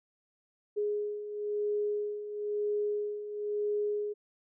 sine beating tone pair, 415.3 / 416.3 Hz, G#4 / G#4, 0 / +4 cents, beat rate 1 Hz, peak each -37 / -31 dBFS, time 0.76-4.14 s, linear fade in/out 20 ms, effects none

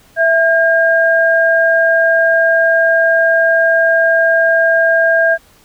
sine tone pair together, 660 / 1613 Hz, E5 / G6, +2 / +49 cents, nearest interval octave + minor third, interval 1547 cents, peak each -11 dBFS, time 0.16-5.38 s, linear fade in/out 50 ms, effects pink hiss -48 dBFS RMS until 5.64 s

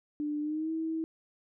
sine tone with pitch glide, 297.1 to 322.1 Hz, D4 to E4, +20 to -40 cents, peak -30 dBFS, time 0.2-1.04 s, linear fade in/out 0 ms, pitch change +140 cents, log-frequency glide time 0.41-0.71 s, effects none

